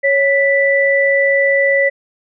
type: tone pair together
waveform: sine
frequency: 553.7 / 1975.5 Hz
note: C#5 / B6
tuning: -2 / 0 cents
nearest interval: octave + minor seventh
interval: 2202 cents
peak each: -13 dBFS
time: 0.03-1.9 s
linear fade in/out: 20 ms
effects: none